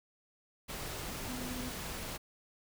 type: tone in noise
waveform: sine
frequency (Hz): 250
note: B3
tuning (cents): +21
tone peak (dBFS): -41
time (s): 1.27-1.7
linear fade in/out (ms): 20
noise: pink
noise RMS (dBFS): -41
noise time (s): 0.68-2.18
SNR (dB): -3
effects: none

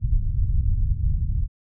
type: low-pass noise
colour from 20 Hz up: pink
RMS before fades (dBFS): -21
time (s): 0-1.48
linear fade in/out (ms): 50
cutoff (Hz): 110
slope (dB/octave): 24
effects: none

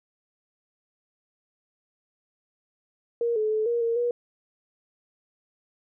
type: tone with pitch steps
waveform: sine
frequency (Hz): 469.8 / 430.7 / 433.3 / 472.4 / 462.1 / 481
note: A#4 / A4 / A4 / A#4 / A#4 / B4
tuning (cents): +13 / -37 / -27 / +23 / -15 / -46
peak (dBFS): -22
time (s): 3.21-4.11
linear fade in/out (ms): 2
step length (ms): 150
effects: none

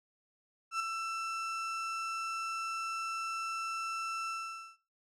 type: tone with ADSR envelope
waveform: 35% pulse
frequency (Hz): 1334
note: E6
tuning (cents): +20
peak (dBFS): -27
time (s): 0.71-4.77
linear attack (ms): 90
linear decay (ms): 3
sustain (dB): -6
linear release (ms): 480
effects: noise-tail reverb RT60 0.3 s tail -17 dB re dry + low-pass 7000 Hz 12 dB/octave

